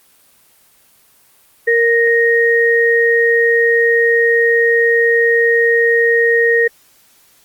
sine tone pair together, 465.1 / 1864.7 Hz, A#4 / A#6, -4 / 0 cents, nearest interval 2 octaves, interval 2404 cents, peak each -12 dBFS, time 1.67-6.68 s, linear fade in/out 10 ms, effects white hiss -51 dBFS RMS until 7.44 s + Opus 24 kbps

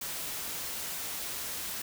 white noise, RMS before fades -37 dBFS, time 0.01-1.82 s, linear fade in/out 5 ms, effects none

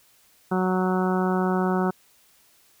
harmonic tone, 185 Hz, F#3, in tune, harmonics 1 / 2 / 3 / 4 / 5 / 6 / 7 / 8, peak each -23 / -26 / -34 / -30 / -32 / -36 / -33 / -36 dBFS, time 0.51-1.91 s, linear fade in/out 10 ms, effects white hiss -59 dBFS RMS until 2.8 s

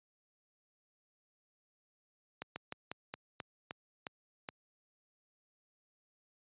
slowing click train, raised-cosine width 0.3 ms, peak -24 dBFS, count 9, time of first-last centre 2.42-4.488 s, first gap 140 ms, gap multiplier 1.17, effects high-pass 100 Hz 12 dB/octave + resampled to 8000 Hz

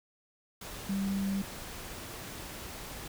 sine tone in noise, 196 Hz, G3, in tune, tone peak -29 dBFS, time 0.89-1.42 s, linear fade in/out 5 ms, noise pink, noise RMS -43 dBFS, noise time 0.61-3.08 s, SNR +11 dB, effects none

